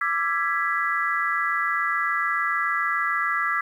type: chord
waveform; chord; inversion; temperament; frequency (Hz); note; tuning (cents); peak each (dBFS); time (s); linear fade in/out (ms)
sine; E dominant seventh; third; equal with one note detuned; 1174.7 / 1341.6 / 1661.2 / 1975.5; D6 / E6 / G#6 / B6; 0 / +30 / 0 / 0; -27; 0.01-3.61; 5
effects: 9-bit